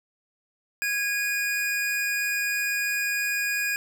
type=tone pair together; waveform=square; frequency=1649.5 / 2458 Hz; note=G#6 / D#7; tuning=-12 / -22 cents; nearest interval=perfect fifth; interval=690 cents; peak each=-28 dBFS; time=0.82-3.76 s; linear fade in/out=0 ms; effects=none